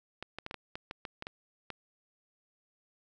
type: clicks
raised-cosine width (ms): 0.3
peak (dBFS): -23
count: 11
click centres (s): 0.226 / 0.386 / 0.464 / 0.511 / 0.543 / 0.755 / 0.911 / 1.052 / 1.224 / 1.269 / 1.703
effects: none